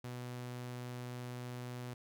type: tone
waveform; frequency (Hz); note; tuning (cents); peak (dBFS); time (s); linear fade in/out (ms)
sawtooth; 123.47; B2; 0; -38; 0.04-1.94; 5
effects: none